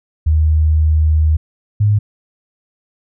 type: tone pair in turn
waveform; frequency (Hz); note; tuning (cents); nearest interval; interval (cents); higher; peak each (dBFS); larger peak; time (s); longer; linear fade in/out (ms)
sine; 77.78 / 104.3; D#2 / G#2; 0 / +8; perfect fourth; 508; second; -9; neither; 0.26-1.37 / 1.8-1.99; first; 10
effects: none